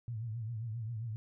sine tone with vibrato, 113.4 Hz, A#2, 47 cents flat, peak -36 dBFS, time 0.08-1.16 s, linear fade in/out 0 ms, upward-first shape triangle, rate 7.5 Hz, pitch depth 130 cents each way, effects none

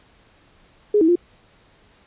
sine tone with pitch steps, 416.8 / 322.2 / 349.6 Hz, G#4 / E4 / F4, +6 / -39 / +2 cents, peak -12 dBFS, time 0.94-1.156 s, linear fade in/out 5 ms, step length 72 ms, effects pink hiss -55 dBFS RMS until 2.06 s + resampled to 8000 Hz

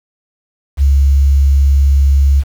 sine tone with quantisation, 69.3 Hz, C#2, in tune, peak -6 dBFS, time 0.77-2.44 s, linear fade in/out 50 ms, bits 6, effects none

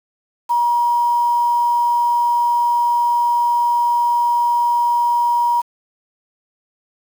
sine tone with quantisation, 954 Hz, A#5, 40 cents sharp, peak -13 dBFS, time 0.49-5.62 s, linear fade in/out 20 ms, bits 6, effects none

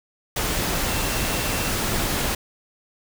sine tone in noise, 2701 Hz, E7, 42 cents sharp, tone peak -35 dBFS, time 0.87-1.69 s, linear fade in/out 5 ms, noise pink, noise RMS -24 dBFS, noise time 0.36-2.35 s, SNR -14 dB, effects none

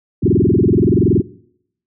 sine tone with frequency modulation, 233 Hz, A#3, 1 cent flat, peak -9 dBFS, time 0.22-1.22 s, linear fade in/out 20 ms, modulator 21.2 Hz, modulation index 7.4, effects noise-tail reverb RT60 0.7 s tail -21 dB re dry + high-pass 80 Hz 12 dB/octave

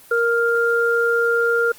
sine tone pair together, 467.2 / 1400 Hz, A#4 / F6, +4 / +4 cents, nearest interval octave + perfect fifth, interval 1900 cents, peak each -18 dBFS, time 0.11-1.72 s, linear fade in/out 5 ms, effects white hiss -46 dBFS RMS until 1.78 s + Opus 24 kbps

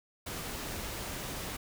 pink noise, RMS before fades -39 dBFS, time 0.26-1.57 s, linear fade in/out 10 ms, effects none

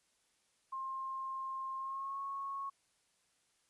sine tone with pitch glide, 1062 to 1100.1 Hz, C6 to C#6, +25 to -14 cents, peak -38 dBFS, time 0.72-2.7 s, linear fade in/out 10 ms, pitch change +61 cents, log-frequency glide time 1.77-2.19 s, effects white hiss -75 dBFS RMS until 3.69 s + resampled to 24000 Hz

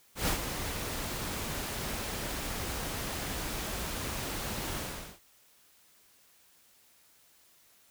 pink noise with ADSR envelope, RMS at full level -28 dBFS, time 0.15-5.2 s, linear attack 130 ms, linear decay 99 ms, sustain -8 dB, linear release 420 ms, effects white hiss -63 dBFS RMS until 7.9 s

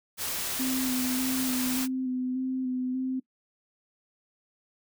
white noise, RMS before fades -32 dBFS, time 0.17-1.88 s, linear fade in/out 50 ms
sine tone with vibrato, 256.8 Hz, C4, 32 cents flat, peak -27 dBFS, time 0.59-3.2 s, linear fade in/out 10 ms, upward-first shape square, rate 1.7 Hz, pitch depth 19 cents each way
effects noise-tail reverb RT60 0.1 s tail -21 dB re dry

